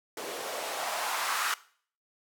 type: noise with band-pass filter sweep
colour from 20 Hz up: blue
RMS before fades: -33 dBFS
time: 0.17-1.54 s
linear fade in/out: 2 ms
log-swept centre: 410 to 1300 Hz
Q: 2.3
effects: noise-tail reverb RT60 0.5 s tail -19 dB re dry